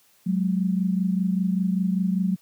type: tone pair together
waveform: sine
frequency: 184.6 / 209.7 Hz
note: F#3 / G#3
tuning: -4 / +17 cents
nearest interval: major second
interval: 221 cents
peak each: -21 / -26 dBFS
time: 0.26-2.36 s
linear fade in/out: 10 ms
effects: white hiss -60 dBFS RMS until 2.41 s + high-pass 100 Hz 12 dB/octave